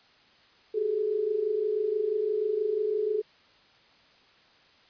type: tone cluster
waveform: sine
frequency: 379 / 403.5 / 429.6 Hz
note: F#4 / G#4 / A4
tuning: +42 / -50 / -41 cents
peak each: -34 / -33 / -26 dBFS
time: 0.74-3.22 s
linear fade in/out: 10 ms
effects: white hiss -59 dBFS RMS until 4.89 s + resampled to 11025 Hz